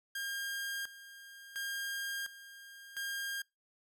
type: tone with tremolo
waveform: sawtooth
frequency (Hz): 1611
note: G6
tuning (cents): +47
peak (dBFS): -33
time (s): 0.15-3.42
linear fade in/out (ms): 5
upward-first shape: square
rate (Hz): 0.71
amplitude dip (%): 80
effects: noise-tail reverb RT60 0.2 s tail -24 dB re dry